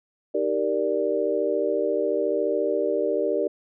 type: chord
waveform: sine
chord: Eb major seventh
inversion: none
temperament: equal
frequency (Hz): 311.1 / 392 / 466.2 / 587.3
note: Eb4 / G4 / Bb4 / D5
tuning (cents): 0 / 0 / 0 / 0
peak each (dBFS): -30 / -26 / -26 / -26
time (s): 0.34-3.48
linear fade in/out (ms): 10
effects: none